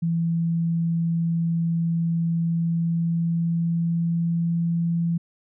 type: tone with pitch glide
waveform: sine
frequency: 166.9 to 168.74 Hz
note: E3 to E3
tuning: +22 to +41 cents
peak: -20 dBFS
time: 0.02-5.18 s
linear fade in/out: 10 ms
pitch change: +19 cents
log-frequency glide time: 2.33-4.77 s
effects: none